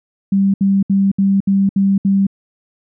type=tone bursts; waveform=sine; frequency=196 Hz; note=G3; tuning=in tune; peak=-10 dBFS; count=7; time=0.32-2.268 s; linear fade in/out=5 ms; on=220 ms; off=68 ms; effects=none